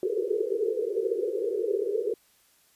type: band-pass noise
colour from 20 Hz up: white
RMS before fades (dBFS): -28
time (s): 0.03-2.14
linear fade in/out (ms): 2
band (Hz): 370 to 480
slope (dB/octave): 96
effects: white hiss -63 dBFS RMS until 2.75 s + resampled to 32000 Hz